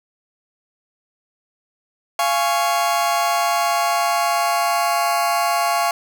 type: chord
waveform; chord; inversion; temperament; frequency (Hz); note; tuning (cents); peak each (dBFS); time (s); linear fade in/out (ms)
40% pulse; Db major; first; just; 693 / 831.5 / 1108.7; F5 / Ab5 / Db6; -14 / +2 / 0; -19 / -22 / -21; 2.19-5.91; 2
effects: none